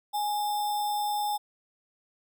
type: tone with sample-and-hold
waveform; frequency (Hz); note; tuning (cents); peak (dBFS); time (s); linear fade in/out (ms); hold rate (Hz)
sine; 830.6; G#5; 0; -26; 0.13-1.38; 20; 4410
effects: none